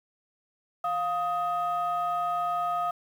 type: tone pair together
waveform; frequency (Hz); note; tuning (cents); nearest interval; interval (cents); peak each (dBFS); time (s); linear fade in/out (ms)
sine; 703.8 / 1254; F5 / D#6; +13 / +13; minor seventh; 1000; -27; 0.84-2.91; 5
effects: tanh soft clip ceiling -21 dBFS + 9-bit